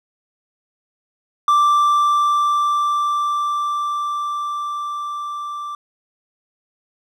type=tone with level ramp; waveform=triangle; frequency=1174.7 Hz; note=D6; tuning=in tune; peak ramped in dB=-9 to -24 dBFS; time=1.48-5.75 s; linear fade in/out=2 ms; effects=none